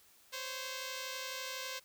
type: tone pair together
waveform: 5% pulse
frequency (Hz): 518 / 550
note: C5 / C#5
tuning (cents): -17 / -14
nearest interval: minor second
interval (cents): 103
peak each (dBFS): -29 / -34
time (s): 0.32-1.8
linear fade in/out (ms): 20
effects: white hiss -64 dBFS RMS until 1.84 s